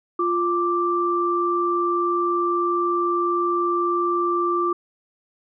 sine tone pair together, 349.2 / 1174.6 Hz, F4 / D6, 0 / 0 cents, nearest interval octave + major sixth, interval 2100 cents, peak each -22 / -21 dBFS, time 0.19-4.73 s, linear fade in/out 5 ms, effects none

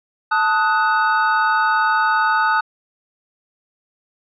triangle chord, D# diminished, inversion second, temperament equal with one note detuned, 880 / 1257.5 / 1480 Hz, A5 / D#6 / F#6, 0 / +18 / 0 cents, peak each -17 dBFS, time 0.31-2.61 s, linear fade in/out 10 ms, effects resampled to 11025 Hz

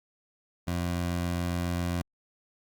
20% pulse tone, 87.31 Hz, F2, in tune, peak -23 dBFS, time 0.67-2.02 s, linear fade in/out 10 ms, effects Opus 48 kbps

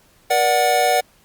square chord, Bb augmented, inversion none, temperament equal with one note detuned, 478.2 / 587.3 / 740 Hz, Bb4 / D5 / F#5, +44 / 0 / 0 cents, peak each -23 / -21 / -17 dBFS, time 0.3-1.01 s, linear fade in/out 10 ms, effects pink hiss -55 dBFS RMS until 1.24 s + Opus 48 kbps

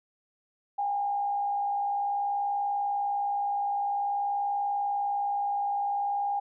sine tone with frequency modulation, 810 Hz, G#5, 43 cents flat, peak -26 dBFS, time 0.78-6.4 s, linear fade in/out 10 ms, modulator 60.5 Hz, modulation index 0.34, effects none

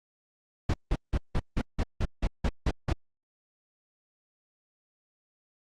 brown noise bursts, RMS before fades -25 dBFS, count 11, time 0.69-2.929 s, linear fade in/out 5 ms, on 49 ms, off 170 ms, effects low-pass 6000 Hz 12 dB/octave + Opus 48 kbps

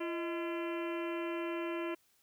harmonic tone with a mistuned harmonic, 340.3 Hz, F4, 45 cents flat, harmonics 1 / 2 / 3 / 4 / 5 / 6 / 7 / 8 / 9, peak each -36 / -43 / -45 / -49 / -51 / -52 / -49 / -50 / -55 dBFS, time 0-1.95 s, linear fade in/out 10 ms, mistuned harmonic 2, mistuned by -130 cents, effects white hiss -71 dBFS RMS until 2.22 s

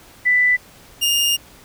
sine / sawtooth tone pair in turn, 1987 / 2825 Hz, B6 / F7, +10 / +19 cents, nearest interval tritone, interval 609 cents, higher second, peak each -12 dBFS, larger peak neither, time 0.25-0.57 / 1.01-1.37 s, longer second, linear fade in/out 20 ms, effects pink hiss -46 dBFS RMS until 1.64 s

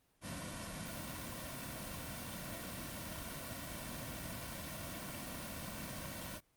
pink noise with comb filter, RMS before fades -44 dBFS, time 0.21-6.41 s, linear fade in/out 50 ms, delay 2.4 ms, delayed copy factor -0.8, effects pink hiss -74 dBFS RMS until 6.56 s + Opus 32 kbps

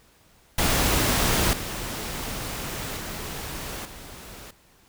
pink noise with level steps, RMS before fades -22 / -32 / -34 / -42 dBFS, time 0.58-4.51 s, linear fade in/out 5 ms, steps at 1.53 / 2.97 / 3.85 s, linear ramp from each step 2 ms, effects pink hiss -58 dBFS RMS until 4.88 s

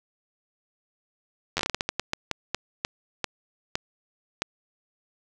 slowing click train, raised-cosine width 0.2 ms, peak -8 dBFS, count 18, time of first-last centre 1.57-4.42 s, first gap 10 ms, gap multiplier 1.3, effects none

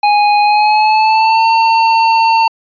square tone with pitch glide, 829 to 904 Hz, G#5 to A5, -3 to +47 cents, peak -8 dBFS, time 0.03-2.48 s, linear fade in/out 5 ms, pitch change +150 cents, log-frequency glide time 0.42-1.47 s, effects resampled to 11025 Hz

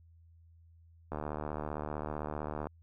click train, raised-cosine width 1 ms, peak -23 dBFS, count 118, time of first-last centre 1.12-2.67 s, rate 75.5 Hz, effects added 83 Hz sine -57 dBFS peak until 2.82 s

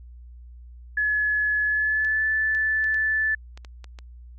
sine tone with pitch glide, 1704 to 1748.9 Hz, G#6 to A6, +44 to -11 cents, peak -20 dBFS, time 0.97-3.35 s, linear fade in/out 5 ms, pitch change +45 cents, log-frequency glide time 1.65-2.25 s
clicks, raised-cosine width 0.2 ms, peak -26 dBFS, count 8, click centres 2.048 / 2.549 / 2.842 / 2.944 / 3.575 / 3.648 / 3.843 / 3.988 s
effects added 60 Hz sine -41 dBFS peak until 4.38 s

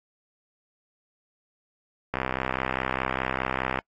click train, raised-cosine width 0.5 ms, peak -11 dBFS, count 108, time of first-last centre 2.14-3.789 s, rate 64.9 Hz, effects noise-tail reverb RT60 0.1 s tail -26 dB re dry + AAC 48 kbps

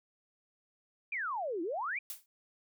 sine exponential two-way sweep, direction down then up, 2486 to 314.6 to 2486 Hz, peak -33 dBFS, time 1.12-1.99 s, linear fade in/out 5 ms, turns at 1.62 s
blue noise with exponential decay, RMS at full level -37 dBFS, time 2.1-2.26 s, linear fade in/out 1 ms, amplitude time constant 34 ms
effects none

